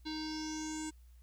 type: tone with low-pass filter sweep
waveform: square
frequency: 311.1 Hz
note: D#4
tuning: in tune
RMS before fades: -40 dBFS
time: 0.05-0.91 s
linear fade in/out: 20 ms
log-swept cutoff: 4200 to 7900 Hz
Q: 7.1
effects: added 60 Hz sine -55 dBFS peak until 1.22 s + white hiss -74 dBFS RMS until 1.22 s